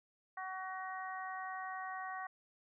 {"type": "harmonic tone", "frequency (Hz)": 375.9, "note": "F#4", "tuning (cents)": 27, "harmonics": [2, 3, 4, 5], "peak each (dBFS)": [-44, -45, -50, -47], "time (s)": [0.37, 2.27], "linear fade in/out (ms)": 5, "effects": []}